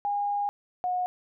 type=tone pair in turn; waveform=sine; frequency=815 / 726.1 Hz; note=G#5 / F#5; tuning=-33 / -33 cents; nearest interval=major second; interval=200 cents; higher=first; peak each=-25 dBFS; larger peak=neither; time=0.05-0.49 / 0.84-1.06 s; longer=first; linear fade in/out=0 ms; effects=none